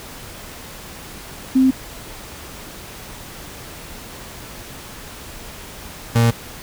sine / 35% pulse tone pair in turn, 261.6 / 116.53 Hz, C4 / A#2, 0 / 0 cents, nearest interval octave + major second, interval 1400 cents, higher first, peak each -10 dBFS, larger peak neither, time 1.55-1.71 / 6.15-6.31 s, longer neither, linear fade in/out 10 ms, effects pink hiss -36 dBFS RMS until 6.62 s

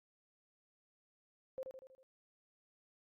sine tone with echo, 524 Hz, C5, 2 cents sharp, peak -39 dBFS, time 1.58-1.63 s, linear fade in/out 0 ms, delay 80 ms, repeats 5, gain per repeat -5 dB, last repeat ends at 2.03 s, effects Opus 48 kbps

